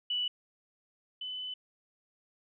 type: tone pair in turn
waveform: sine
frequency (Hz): 2960 / 3012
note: F#7 / F#7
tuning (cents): 0 / +30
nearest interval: unison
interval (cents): 30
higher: second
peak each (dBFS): -29 / -36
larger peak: first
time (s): 0.1-0.28 / 1.21-1.54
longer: second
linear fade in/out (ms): 5
effects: none